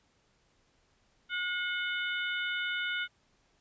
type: harmonic tone with a mistuned harmonic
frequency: 722 Hz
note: F#5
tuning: 43 cents flat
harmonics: 2 / 3 / 4 / 5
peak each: -33 / -37 / -39 / -41 dBFS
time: 1.29-3.08 s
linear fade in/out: 50 ms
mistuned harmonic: 4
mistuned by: +57 cents
effects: pink hiss -70 dBFS RMS until 3.6 s + resampled to 16000 Hz